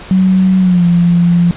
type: tone with pitch glide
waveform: sine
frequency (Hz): 187.5 to 172.93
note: F#3 to F3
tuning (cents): +23 to -17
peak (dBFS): -6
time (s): 0.11-1.51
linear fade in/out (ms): 0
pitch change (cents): -140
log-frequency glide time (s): 0.59-0.85
effects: pink hiss -31 dBFS RMS until 1.56 s + resampled to 8000 Hz